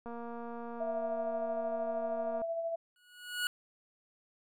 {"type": "click train", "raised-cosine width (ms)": 1, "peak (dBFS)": -31, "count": 555, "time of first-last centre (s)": [0.06, 2.417], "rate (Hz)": 235}
{"type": "tone with tremolo", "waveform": "sine", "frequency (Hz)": 665, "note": "E5", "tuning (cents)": 15, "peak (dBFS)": -31, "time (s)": [0.8, 2.76], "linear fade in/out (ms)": 10, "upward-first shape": "sine", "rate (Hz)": 13, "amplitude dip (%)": 40}
{"type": "tone with exponential growth", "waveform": "25% pulse", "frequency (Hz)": 1458, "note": "F#6", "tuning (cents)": -26, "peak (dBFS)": -25, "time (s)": [2.96, 3.47], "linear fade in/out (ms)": 1, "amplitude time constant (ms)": 110}
{"effects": []}